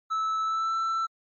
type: tone with pitch glide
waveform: triangle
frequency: 1308 to 1333.2 Hz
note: E6 to E6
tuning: -14 to +19 cents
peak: -23 dBFS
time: 0.1-1.07 s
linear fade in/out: 20 ms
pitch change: +33 cents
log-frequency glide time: 0.42-0.75 s
effects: MP3 32 kbps